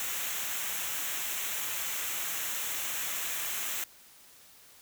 white noise with comb filter, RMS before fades -34 dBFS, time 0-3.84 s, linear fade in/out 2 ms, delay 0.21 ms, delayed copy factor -0.6, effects white hiss -56 dBFS RMS until 4.81 s

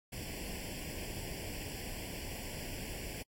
pink noise with comb filter, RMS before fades -42 dBFS, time 0.12-3.23 s, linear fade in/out 10 ms, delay 0.39 ms, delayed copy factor +0.95, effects AAC 64 kbps

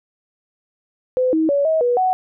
sine tone with pitch steps, 509 / 318.2 / 566 / 638 / 486.4 / 744 Hz, C5 / D#4 / C#5 / D#5 / B4 / F#5, -48 / +39 / +36 / +43 / -26 / +9 cents, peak -14 dBFS, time 1.17-2.13 s, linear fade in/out 0 ms, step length 160 ms, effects none

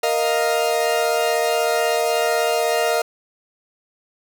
40% pulse chord, Bb suspended fourth, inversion none, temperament equal, 466.2 / 622.3 / 698.5 Hz, Bb4 / Eb5 / F5, 0 / 0 / 0 cents, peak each -21 dBFS, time 0.03-3.02 s, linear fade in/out 5 ms, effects none

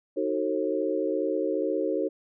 sine chord, D# diminished seventh, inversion none, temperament just, 311.1 / 373.4 / 448 / 537.6 Hz, D#4 / F#4 / A4 / C5, 0 / +16 / +31 / +47 cents, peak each -30 dBFS, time 0.16-2.09 s, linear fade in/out 20 ms, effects none

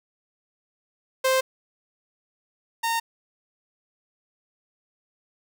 sawtooth tone pair in turn, 523.3 / 918.5 Hz, C5 / A#5, 0 / -26 cents, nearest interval minor seventh, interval 974 cents, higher second, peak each -15 / -19 dBFS, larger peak first, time 1.24-1.41 / 2.83-3 s, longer neither, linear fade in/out 10 ms, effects none

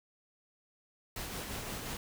pink noise with tremolo, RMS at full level -39 dBFS, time 1.16-1.97 s, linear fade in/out 2 ms, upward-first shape triangle, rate 5.7 Hz, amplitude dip 35%, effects none

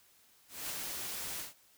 white noise with ADSR envelope, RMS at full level -38 dBFS, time 0.48-1.54 s, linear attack 220 ms, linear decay 9 ms, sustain -2 dB, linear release 150 ms, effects white hiss -65 dBFS RMS until 1.77 s

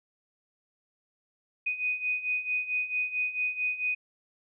sine beating tone pair, 2489 / 2493.5 Hz, D#7 / D#7, 0 / +3 cents, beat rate 4.5 Hz, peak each -33 / -29 dBFS, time 1.66-3.95 s, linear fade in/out 10 ms, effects none

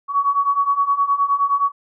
sine beating tone pair, 1119 / 1128.6 Hz, C#6 / C#6, +16 / +31 cents, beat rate 9.6 Hz, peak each -20 / -17 dBFS, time 0.08-1.72 s, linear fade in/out 50 ms, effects none

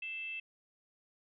sine tone with frequency modulation, 2649 Hz, E7, 8 cents sharp, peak -38 dBFS, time 0.02-0.4 s, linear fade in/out 5 ms, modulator 572 Hz, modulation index 0.36, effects none

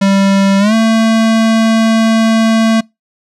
square tone with pitch glide, 196 to 223.8 Hz, G3 to A3, 0 to +30 cents, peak -8 dBFS, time 0.01-2.81 s, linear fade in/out 10 ms, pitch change +230 cents, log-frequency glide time 0.59-0.74 s, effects noise-tail reverb RT60 0.2 s tail -25 dB re dry + low-pass 7000 Hz 12 dB/octave

